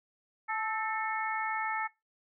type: harmonic tone with a mistuned harmonic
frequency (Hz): 436.8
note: A4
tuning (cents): -13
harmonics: 2 / 3 / 4 / 5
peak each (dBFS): -34 / -36 / -37 / -38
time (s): 0.48-1.88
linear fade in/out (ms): 20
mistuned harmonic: 4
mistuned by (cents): +39
effects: noise-tail reverb RT60 0.2 s tail -20 dB re dry